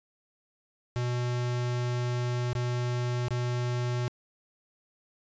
square tone with dropouts, 122.5 Hz, B2, 14 cents flat, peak -28 dBFS, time 0.96-4.08 s, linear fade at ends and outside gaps 0 ms, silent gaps 2.531-2.552 / 3.283-3.307 s, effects resampled to 16000 Hz

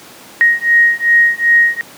sine beating tone pair, 1874 / 1876.6 Hz, A#6 / A#6, +9 / +11 cents, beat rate 2.6 Hz, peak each -11 dBFS, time 0.41-1.81 s, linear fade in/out 0 ms, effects pink hiss -37 dBFS RMS until 1.97 s + high-pass 200 Hz 12 dB/octave

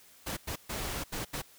pink noise bursts at uneven times, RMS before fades -36 dBFS, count 5, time 0.26-0.37 / 0.47-0.56 / 0.69-1.04 / 1.12-1.25 / 1.33-1.42 s, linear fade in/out 10 ms, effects white hiss -58 dBFS RMS until 1.58 s

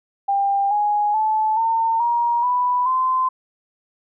sine tone with pitch steps, 796 / 831.2 / 868 / 906.5 / 946.6 / 988.5 / 1032.3 Hz, G5 / G#5 / A5 / A#5 / A#5 / B5 / C6, +26 / +1 / -24 / -49 / +26 / +1 / -24 cents, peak -16 dBFS, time 0.28-3.29 s, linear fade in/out 10 ms, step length 430 ms, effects none

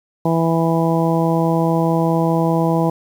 harmonic tone, 164.81 Hz, E3, in tune, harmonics 1 / 2 / 3 / 4 / 5 / 6, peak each -17 / -20 / -22 / -23 / -24 / -25 dBFS, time 0.25-2.9 s, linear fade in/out 5 ms, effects 7-bit

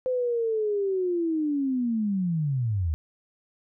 sine linear sweep, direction down, 515 to 73.42 Hz, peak -23 dBFS, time 0.06-2.94 s, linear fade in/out 0 ms, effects none

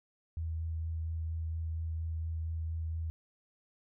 sine tone with vibrato, 81.1 Hz, E2, 28 cents flat, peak -33 dBFS, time 0.37-3.1 s, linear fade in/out 0 ms, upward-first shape sine, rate 4.3 Hz, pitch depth 12 cents each way, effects none

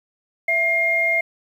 sine tone pair together, 666 / 2125 Hz, E5 / C7, +18 / +26 cents, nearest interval octave + minor sixth, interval 2008 cents, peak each -24 / -17 dBFS, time 0.48-1.21 s, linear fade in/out 5 ms, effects 8-bit

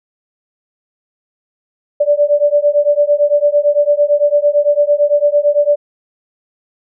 sine beating tone pair, 580 / 588.9 Hz, D5 / D5, -22 / +5 cents, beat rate 8.9 Hz, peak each -12 dBFS, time 2-5.76 s, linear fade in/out 10 ms, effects none

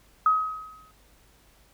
sine tone with exponential decay, 1268 Hz, D#6, 32 cents sharp, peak -15 dBFS, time 0.26-0.91 s, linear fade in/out 2 ms, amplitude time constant 140 ms, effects added 50 Hz sine -60 dBFS peak until 1.73 s + pink hiss -60 dBFS RMS until 1.73 s

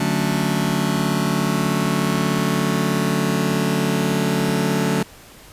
sawtooth chord, D major seventh, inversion none, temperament just, 146.83 / 183.54 / 220.2 / 275.3 Hz, D3 / F#3 / A3 / C#4, 0 / -14 / +2 / -12 cents, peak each -19 / -18 / -19 / -22 dBFS, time 0-5.03 s, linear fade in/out 5 ms, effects pink hiss -44 dBFS RMS until 5.52 s + resampled to 32000 Hz

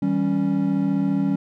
triangle chord, C# diminished, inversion first, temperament equal with one note detuned, 161.33 / 196 / 277.2 Hz, E3 / G3 / C#4, -37 / 0 / 0 cents, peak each -25 / -20 / -20 dBFS, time 0.02-1.36 s, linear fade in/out 5 ms, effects none

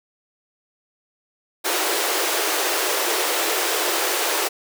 pink high-pass noise, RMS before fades -22 dBFS, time 1.64-4.49 s, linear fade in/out 20 ms, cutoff 320 Hz, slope 96 dB/octave, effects none

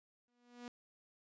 sawtooth tone with exponential growth, 242.5 Hz, B3, 31 cents flat, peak -40 dBFS, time 0.28-0.68 s, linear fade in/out 0 ms, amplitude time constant 85 ms, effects resampled to 16000 Hz

